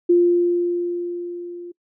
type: tone with level ramp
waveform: sine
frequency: 349.2 Hz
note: F4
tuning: in tune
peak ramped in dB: -10 to -32 dBFS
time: 0.09-1.72 s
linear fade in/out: 10 ms
effects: noise-tail reverb RT60 0.1 s tail -24 dB re dry